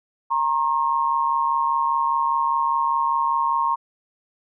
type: tone pair together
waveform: sine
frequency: 932.3 / 1077.3 Hz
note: A#5 / C#6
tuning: 0 / -50 cents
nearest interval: minor third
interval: 250 cents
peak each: -21 dBFS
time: 0.3-3.76 s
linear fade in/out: 20 ms
effects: none